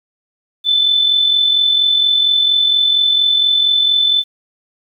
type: tone with amplitude modulation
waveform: sine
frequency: 3517 Hz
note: A7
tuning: 1 cent flat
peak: -8 dBFS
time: 0.64-4.24 s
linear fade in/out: 50 ms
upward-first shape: sine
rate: 44.3 Hz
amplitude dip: 45%
effects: 8-bit